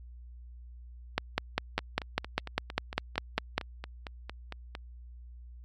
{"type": "two click trains", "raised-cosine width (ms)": 0.3, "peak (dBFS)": [-10, -22], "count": [13, 14], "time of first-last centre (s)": [[1.18, 3.58], [1.79, 4.751]], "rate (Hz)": [5, 4.39], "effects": ["added 60 Hz sine -45 dBFS peak until 5.64 s", "MP3 64 kbps"]}